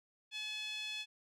5% pulse tone with band-pass filter, 856 Hz, A5, 48 cents flat, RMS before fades -42 dBFS, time 0.31-1.06 s, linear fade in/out 50 ms, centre 3000 Hz, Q 8.8, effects none

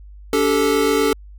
square chord, D suspended fourth, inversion none, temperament equal with one note detuned, 287.1 / 392 / 440 Hz, D4 / G4 / A4, -39 / 0 / 0 cents, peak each -21 / -22 / -18 dBFS, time 0.33-1.13 s, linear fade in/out 2 ms, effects added 50 Hz sine -37 dBFS peak until 1.38 s

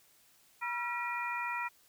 harmonic tone with a mistuned harmonic, 481.5 Hz, B4, 44 cents flat, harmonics 2 / 3 / 4 / 5, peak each -37 / -40 / -40 / -39 dBFS, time 0.61-1.69 s, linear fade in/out 20 ms, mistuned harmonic 3, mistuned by -100 cents, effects white hiss -65 dBFS RMS until 1.88 s

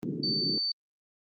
pink band-pass noise, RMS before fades -34 dBFS, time 0.03-0.58 s, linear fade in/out 0 ms, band 140 to 400 Hz, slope 48 dB/octave
sine tone, 4555 Hz, C#8, 46 cents sharp, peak -27 dBFS, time 0.23-0.72 s, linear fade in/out 5 ms
effects Opus 24 kbps

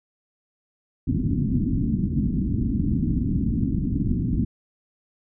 white low-pass noise, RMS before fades -23 dBFS, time 1.07-4.45 s, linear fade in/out 10 ms, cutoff 280 Hz, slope 48 dB/octave, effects none

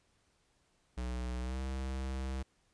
square tone with pitch glide, 61.74 to 65.79 Hz, B1 to C2, 0 to +10 cents, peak -36 dBFS, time 0.97-2.43 s, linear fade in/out 10 ms, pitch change +110 cents, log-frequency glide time 1.4-1.61 s, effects pink hiss -73 dBFS RMS until 2.73 s + resampled to 22050 Hz

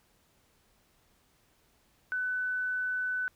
sine tone, 1500 Hz, F#6, 23 cents sharp, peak -29 dBFS, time 2.12-3.28 s, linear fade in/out 0 ms, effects pink hiss -68 dBFS RMS until 3.35 s

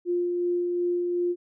sine tone with tremolo, 351.7 Hz, F4, 12 cents sharp, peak -22 dBFS, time 0.05-1.36 s, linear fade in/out 50 ms, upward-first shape sine, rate 2.7 Hz, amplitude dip 25%, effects none

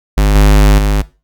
square tone with level steps, 50.9 Hz, G#1, 34 cents flat, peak -7 / -4 / -9 dBFS, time 0.17-1.02 s, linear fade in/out 10 ms, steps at 0.35 / 0.78 s, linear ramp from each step 5 ms, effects noise-tail reverb RT60 0.3 s tail -18 dB re dry

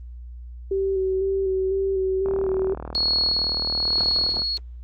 sine tone with vibrato, 383.7 Hz, G4, 37 cents flat, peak -20 dBFS, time 0.71-2.74 s, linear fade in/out 5 ms, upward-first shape square, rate 2 Hz, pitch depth 20 cents each way
click train, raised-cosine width 1 ms, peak -19 dBFS, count 85, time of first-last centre 2.26-4.419 s, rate 38.9 Hz
sine tone with tremolo, 4337 Hz, C#8, 39 cents flat, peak -18 dBFS, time 2.95-4.57 s, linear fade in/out 0 ms, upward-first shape sine, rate 1.1 Hz, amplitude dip 40%
effects added 60 Hz sine -35 dBFS peak until 4.83 s + Opus 24 kbps

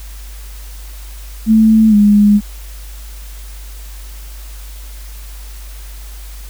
sine tone with pitch glide, 220 to 206.5 Hz, A3 to G#3, 0 to -10 cents, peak -5 dBFS, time 1.46-2.41 s, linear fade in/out 50 ms, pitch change -110 cents, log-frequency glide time 1.89-1.95 s, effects added 50 Hz sine -28 dBFS peak until 6.49 s + white hiss -39 dBFS RMS until 6.49 s

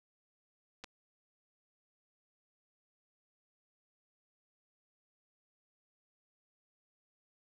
clicks, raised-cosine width 0.2 ms, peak -29 dBFS, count 2, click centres 0.839 / 0.843 s, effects none

